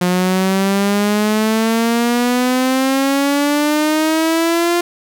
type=exponential sweep; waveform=sawtooth; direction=up; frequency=178.1 to 349.2 Hz; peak=-9 dBFS; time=0.01-4.81 s; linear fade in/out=5 ms; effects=none